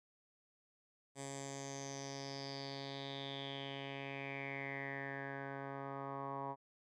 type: tone with low-pass filter sweep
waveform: 10% pulse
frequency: 137.8 Hz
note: C#3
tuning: 10 cents flat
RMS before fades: -45 dBFS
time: 1.15-6.56 s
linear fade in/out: 50 ms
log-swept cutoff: 8200 to 1000 Hz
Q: 6.8
effects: none